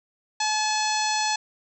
harmonic tone, 858 Hz, A5, 44 cents flat, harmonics 1 / 2 / 3 / 4 / 5 / 6 / 7 / 8 / 9, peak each -25 / -32 / -32 / -35 / -30 / -36 / -31 / -38 / -37 dBFS, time 0.4-1.36 s, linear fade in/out 5 ms, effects none

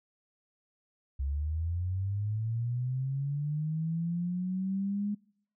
sine linear sweep, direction up, 66.5 to 207.8 Hz, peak -29 dBFS, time 1.19-5.15 s, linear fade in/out 10 ms, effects noise-tail reverb RT60 0.7 s tail -26 dB re dry

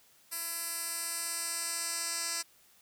10% pulse tone with band-pass filter sweep, 335.8 Hz, E4, 32 cents sharp, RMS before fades -36 dBFS, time 0.31-2.43 s, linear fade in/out 20 ms, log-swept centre 11000 to 7200 Hz, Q 1.9, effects white hiss -63 dBFS RMS until 2.81 s

